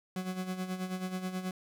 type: tone with tremolo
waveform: 40% pulse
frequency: 185 Hz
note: F#3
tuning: in tune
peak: -31 dBFS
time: 0.16-1.51 s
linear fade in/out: 2 ms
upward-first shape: sine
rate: 9.3 Hz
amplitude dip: 65%
effects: none